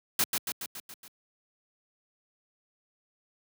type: noise with echo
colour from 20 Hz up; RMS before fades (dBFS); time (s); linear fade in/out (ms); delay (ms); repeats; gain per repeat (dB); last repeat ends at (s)
white; -25; 0.19-0.24; 2; 140; 6; -4; 1.08
effects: high-pass 100 Hz 12 dB/octave